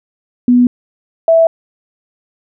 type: tone pair in turn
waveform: sine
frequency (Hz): 245.6 / 657.3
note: B3 / E5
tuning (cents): -9 / -5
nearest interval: octave + perfect fourth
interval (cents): 1704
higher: second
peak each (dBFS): -5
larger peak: neither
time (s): 0.48-0.67 / 1.28-1.47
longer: neither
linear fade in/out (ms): 2
effects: none